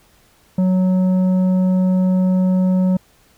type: tone with tanh clipping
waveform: sine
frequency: 185 Hz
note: F#3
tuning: in tune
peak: -14 dBFS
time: 0.58-2.97 s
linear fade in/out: 5 ms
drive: 8 dB
effects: pink hiss -54 dBFS RMS until 3.37 s